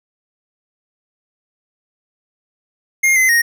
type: tone with pitch steps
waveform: square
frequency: 2127 / 2050 / 1867 Hz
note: C7 / C7 / A#6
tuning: +28 / -36 / +2 cents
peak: -11 dBFS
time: 3.03-3.42 s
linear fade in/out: 10 ms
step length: 130 ms
effects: none